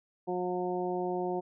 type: harmonic tone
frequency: 180 Hz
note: F#3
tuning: 47 cents flat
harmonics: 1 / 2 / 3 / 4 / 5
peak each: -39 / -32 / -40 / -36 / -41 dBFS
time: 0.27-1.41 s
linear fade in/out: 20 ms
effects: none